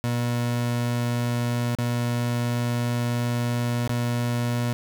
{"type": "tone with dropouts", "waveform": "30% pulse", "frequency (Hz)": 120.2, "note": "B2", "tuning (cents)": -46, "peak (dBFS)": -20, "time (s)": [0.04, 4.73], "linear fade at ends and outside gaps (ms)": 0, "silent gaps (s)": [[1.751, 1.786], [3.876, 3.894]], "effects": []}